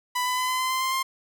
sawtooth tone with pitch steps, 994 / 1002.6 / 1011.4 / 1020.2 / 1029.1 / 1038 / 1047 / 1056.2 Hz, B5 / B5 / B5 / C6 / C6 / C6 / C6 / C6, +11 / +26 / +41 / -44 / -29 / -14 / +1 / +16 cents, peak -20 dBFS, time 0.15-1.03 s, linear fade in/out 10 ms, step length 110 ms, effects none

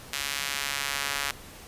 sawtooth tone with high-pass filter sweep, 140.6 Hz, C#3, 25 cents sharp, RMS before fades -31 dBFS, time 0.13-1.31 s, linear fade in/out 0 ms, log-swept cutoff 2300 to 1500 Hz, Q 0.86, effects pink hiss -46 dBFS RMS until 1.67 s + resampled to 32000 Hz

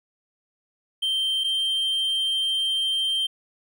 triangle tone pair in turn, 3136 / 3147 Hz, G7 / G7, 0 / +6 cents, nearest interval unison, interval 6 cents, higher second, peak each -20 dBFS, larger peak neither, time 1.02-1.44 / 1.44-3.27 s, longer second, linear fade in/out 10 ms, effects none

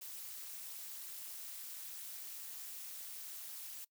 blue noise with amplitude modulation, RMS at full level -44 dBFS, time 0.01-3.85 s, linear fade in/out 10 ms, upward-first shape sine, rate 252 Hz, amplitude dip 80%, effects noise-tail reverb RT60 0.1 s tail -22 dB re dry

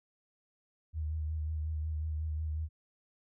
sine tone with vibrato, 77.78 Hz, D#2, in tune, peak -32 dBFS, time 0.93-2.69 s, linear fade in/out 50 ms, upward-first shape sine, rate 5.5 Hz, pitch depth 33 cents each way, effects none

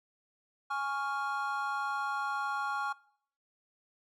triangle chord, Db major, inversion second, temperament equal, 830.6 / 1108.7 / 1396.9 Hz, Ab5 / Db6 / F6, 0 / 0 / 0 cents, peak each -34 dBFS, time 0.7-2.93 s, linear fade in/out 10 ms, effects noise-tail reverb RT60 0.6 s tail -21 dB re dry

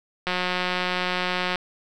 click train, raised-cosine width 0.3 ms, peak -9 dBFS, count 234, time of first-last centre 0.27-1.557 s, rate 181 Hz, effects none

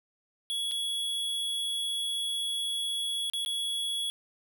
square tone with dropouts, 3361 Hz, G#7, 20 cents sharp, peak -30 dBFS, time 0.5-4.1 s, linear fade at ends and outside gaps 0 ms, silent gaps 0.712-0.718 / 3.299-3.335 / 3.449-3.461 s, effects none

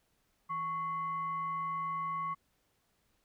sine tone with frequency modulation, 1108.7 Hz, C#6, in tune, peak -33 dBFS, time 0.49-2.35 s, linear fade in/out 20 ms, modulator 947 Hz, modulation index 0.35, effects pink hiss -75 dBFS RMS until 3.24 s

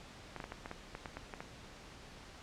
clicks, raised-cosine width 0.5 ms, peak -27 dBFS, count 11, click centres 0.363 / 0.402 / 0.441 / 0.521 / 0.659 / 0.714 / 0.951 / 1.058 / 1.17 / 1.338 / 1.405 s, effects pink hiss -53 dBFS RMS until 2.42 s + low-pass 6000 Hz 12 dB/octave

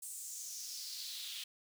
pink noise with high-pass filter sweep, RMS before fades -45 dBFS, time 0.02-1.44 s, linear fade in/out 5 ms, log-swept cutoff 8600 to 3200 Hz, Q 3.3, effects none

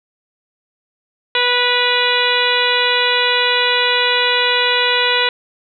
harmonic tone with a mistuned harmonic, 490.9 Hz, B4, 10 cents flat, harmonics 1 / 2 / 3 / 4 / 5 / 6 / 7 / 8, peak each -21 / -21 / -21 / -21 / -21 / -21 / -21 / -21 dBFS, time 1.35-5.29 s, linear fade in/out 2 ms, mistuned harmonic 6, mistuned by -24 cents, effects none

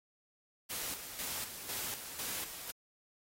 white noise with tremolo, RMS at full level -39 dBFS, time 0.69-2.72 s, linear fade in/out 20 ms, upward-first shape square, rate 2 Hz, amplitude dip 55%, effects AAC 48 kbps

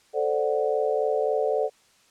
sine chord, D dominant seventh, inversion second, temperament equal, 440 / 523.3 / 587.3 / 740 Hz, A4 / C5 / D5 / F#5, 0 / 0 / 0 / 0 cents, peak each -25 / -28 / -27 / -30 dBFS, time 0.13-1.7 s, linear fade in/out 50 ms, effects white hiss -60 dBFS RMS until 2.1 s + low-pass 8000 Hz 12 dB/octave

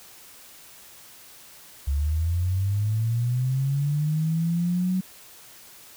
sine linear sweep, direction up, 68 to 187.9 Hz, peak -21 dBFS, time 1.87-5.01 s, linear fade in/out 10 ms, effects white hiss -48 dBFS RMS until 5.96 s

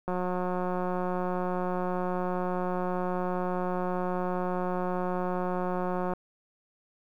click train, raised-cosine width 1 ms, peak -18 dBFS, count 1097, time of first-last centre 0.08-6.135 s, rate 181 Hz, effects 10-bit

